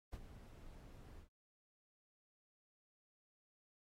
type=noise with ADSR envelope; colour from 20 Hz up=brown; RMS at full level=-45 dBFS; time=0.12-1.29 s; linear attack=14 ms; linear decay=47 ms; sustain=-11 dB; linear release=100 ms; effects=AAC 48 kbps